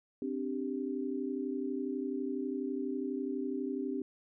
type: chord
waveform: sine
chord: C suspended second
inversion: none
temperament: equal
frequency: 261.6 / 293.7 / 392 Hz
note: C4 / D4 / G4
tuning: 0 / 0 / 0 cents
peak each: -36 / -38 / -38 dBFS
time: 0.22-4.02 s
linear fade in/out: 2 ms
effects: none